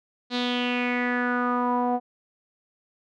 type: tone with low-pass filter sweep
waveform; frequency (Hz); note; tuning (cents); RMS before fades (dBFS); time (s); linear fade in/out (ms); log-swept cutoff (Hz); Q
sawtooth; 245.7; B3; -9; -25; 0.3-2; 50; 4100 to 760; 5.2
effects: none